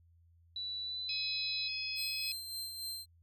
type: tone with pitch glide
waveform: sine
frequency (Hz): 3951 to 4004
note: B7 to B7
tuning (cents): 0 to +23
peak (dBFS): -37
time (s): 0.56-1.68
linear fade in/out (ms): 2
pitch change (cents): +23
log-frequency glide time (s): 0.82-1.02
type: harmonic tone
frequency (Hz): 846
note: G#5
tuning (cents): +32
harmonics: 3 / 4 / 5 / 6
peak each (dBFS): -40 / -47 / -44 / -39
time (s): 1.09-2.32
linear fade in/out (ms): 2
type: tone with tremolo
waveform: sawtooth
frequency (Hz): 4135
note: C8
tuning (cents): -21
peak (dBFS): -35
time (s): 1.95-3.06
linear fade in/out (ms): 50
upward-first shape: sine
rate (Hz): 3.5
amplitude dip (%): 45
effects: added 84 Hz sine -62 dBFS peak until 3.22 s